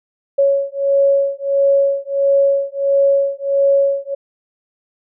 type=beating tone pair; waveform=sine; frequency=554.4 / 555.9 Hz; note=C#5 / C#5; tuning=0 / +5 cents; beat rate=1.5 Hz; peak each=-15 dBFS; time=0.38-4.15 s; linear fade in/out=10 ms; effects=none